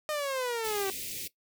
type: exponential sweep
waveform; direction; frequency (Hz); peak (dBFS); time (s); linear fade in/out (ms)
sawtooth; down; 617 to 381.5; -26; 0.09-0.9; 0
type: band-stop noise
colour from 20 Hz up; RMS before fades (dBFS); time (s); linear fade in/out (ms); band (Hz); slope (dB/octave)
white; -38; 0.64-1.28; 10; 530 to 2100; 48
effects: noise-tail reverb RT60 0.1 s tail -17 dB re dry